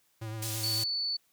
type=tone with vibrato; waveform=square; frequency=110.2 Hz; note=A2; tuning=3 cents sharp; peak=-36 dBFS; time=0.21-0.84 s; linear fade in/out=10 ms; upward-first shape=triangle; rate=8.9 Hz; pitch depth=42 cents each way
type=band-pass noise; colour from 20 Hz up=white; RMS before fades=-37 dBFS; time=0.42-0.84 s; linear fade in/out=5 ms; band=3200 to 13000 Hz; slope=12 dB/octave
type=tone; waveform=sine; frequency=4474 Hz; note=C#8; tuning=15 cents sharp; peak=-29 dBFS; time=0.63-1.17 s; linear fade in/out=10 ms
effects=white hiss -70 dBFS RMS until 1.32 s + high-pass 60 Hz 12 dB/octave